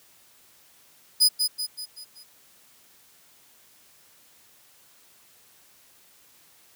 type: tone with echo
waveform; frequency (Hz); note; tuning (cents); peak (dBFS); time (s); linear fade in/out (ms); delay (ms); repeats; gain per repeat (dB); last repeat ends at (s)
sawtooth; 4981; D#8; +1; -12; 1.2-1.29; 20; 190; 5; -6; 2.24
effects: white hiss -57 dBFS RMS until 6.75 s + high-pass 60 Hz 12 dB/octave